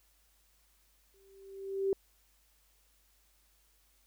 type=tone with exponential growth; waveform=sine; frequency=389.6 Hz; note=G4; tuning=11 cents flat; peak=-25 dBFS; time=1.14-1.93 s; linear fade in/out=1 ms; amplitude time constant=170 ms; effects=added 50 Hz sine -70 dBFS peak until 4.06 s + white hiss -70 dBFS RMS until 4.06 s